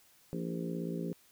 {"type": "harmonic tone with a mistuned harmonic", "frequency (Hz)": 57.2, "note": "A#1", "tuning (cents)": -32, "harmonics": [3, 4, 5, 6, 7, 8, 9], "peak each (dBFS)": [-37, -42, -42, -47, -42, -49, -47], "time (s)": [0.33, 1.13], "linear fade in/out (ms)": 0, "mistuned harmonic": 6, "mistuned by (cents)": -38, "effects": ["white hiss -64 dBFS RMS until 1.31 s"]}